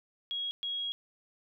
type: tone bursts at uneven times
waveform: sine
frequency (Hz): 3301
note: G#7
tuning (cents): -11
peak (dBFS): -32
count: 2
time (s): 0.31-0.51 / 0.63-0.92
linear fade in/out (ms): 0
effects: none